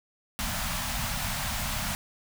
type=band-stop noise; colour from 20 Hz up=pink; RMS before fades=-31 dBFS; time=0.39-1.95 s; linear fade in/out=0 ms; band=240 to 630 Hz; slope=48 dB/octave; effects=none